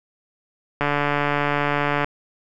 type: click train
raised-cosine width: 0.5 ms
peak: -6 dBFS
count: 180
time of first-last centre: 0.81-2.044 s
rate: 145 Hz
effects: none